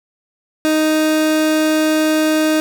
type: tone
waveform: 30% pulse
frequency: 311.1 Hz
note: D#4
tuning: in tune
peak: -10 dBFS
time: 0.65-2.6 s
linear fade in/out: 0 ms
effects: none